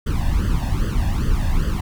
brown noise with flanger, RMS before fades -19 dBFS, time 0.06-1.81 s, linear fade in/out 10 ms, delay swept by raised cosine 0.63 to 1.15 ms, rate 2.5 Hz, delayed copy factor +0.85, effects none

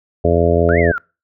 harmonic tone, 84.8 Hz, E2, 50 cents sharp, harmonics 1 / 2 / 3 / 4 / 5 / 6 / 7 / 8, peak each -17 / -21 / -22 / -22 / -16 / -21 / -18 / -22 dBFS, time 0.24-0.92 s, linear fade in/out 10 ms
sine exponential two-way sweep, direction up then down, 1348 to 2181 to 1348 Hz, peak -19 dBFS, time 0.69-0.98 s, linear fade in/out 0 ms, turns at 0.79 s
effects noise-tail reverb RT60 0.3 s tail -26 dB re dry

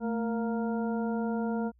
harmonic tone with a mistuned harmonic, 233.1 Hz, A#3, in tune, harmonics 1 / 2 / 3 / 4 / 6, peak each -29 / -35 / -39 / -41 / -45 dBFS, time 0-1.72 s, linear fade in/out 50 ms, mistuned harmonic 1, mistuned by -79 cents, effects added 60 Hz sine -60 dBFS peak until 1.79 s

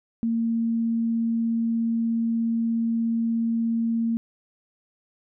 sine tone, 229.2 Hz, A#3, 29 cents flat, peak -21 dBFS, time 0.23-4.17 s, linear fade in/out 0 ms, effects none

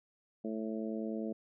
harmonic tone, 110 Hz, A2, in tune, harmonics 2 / 3 / 4 / 5 / 6, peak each -37 / -41 / -43 / -45 / -47 dBFS, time 0.44-1.33 s, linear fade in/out 10 ms, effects none

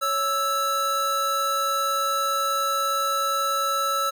square tone pair together, 555.1 / 1318.5 Hz, C#5 / E6, +2 / 0 cents, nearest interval octave + minor third, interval 1498 cents, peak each -31 / -23 dBFS, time 0.01-4.11 s, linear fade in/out 20 ms, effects none

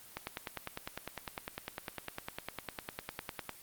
click train, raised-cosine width 0.3 ms, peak -21 dBFS, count 34, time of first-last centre 0.17-3.493 s, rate 9.93 Hz, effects white hiss -54 dBFS RMS until 3.62 s + Opus 24 kbps

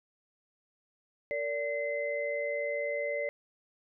sine tone cluster, 459 / 579 / 2054 Hz, A#4 / D5 / C7, -27 / -25 / -33 cents, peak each -38 / -32 / -36 dBFS, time 1.31-3.29 s, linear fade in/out 0 ms, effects none

